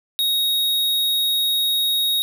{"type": "tone", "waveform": "square", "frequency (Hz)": 3760, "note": "A#7", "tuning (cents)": 14, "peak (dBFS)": -18, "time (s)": [0.19, 2.22], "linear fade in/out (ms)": 0, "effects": []}